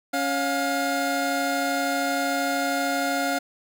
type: tone pair together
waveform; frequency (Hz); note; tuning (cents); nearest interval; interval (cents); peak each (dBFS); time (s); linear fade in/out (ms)
25% pulse; 277.1 / 709.2; C#4 / F5; -1 / +26; octave + major third; 1627; -23 / -21; 0.13-3.39; 10
effects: none